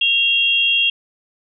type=tone pair together; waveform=sine; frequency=2762 / 3263 Hz; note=F7 / G#7; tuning=-20 / -31 cents; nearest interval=minor third; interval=289 cents; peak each=-16 dBFS; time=0.01-0.9 s; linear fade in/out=5 ms; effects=none